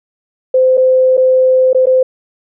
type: tone with dropouts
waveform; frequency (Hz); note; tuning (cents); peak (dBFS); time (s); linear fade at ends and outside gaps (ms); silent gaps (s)
sine; 516; C5; -24; -6; 0.54-2.03; 5; 0.772-0.776 / 1.17-1.176 / 1.731-1.747 / 1.858-1.868
effects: none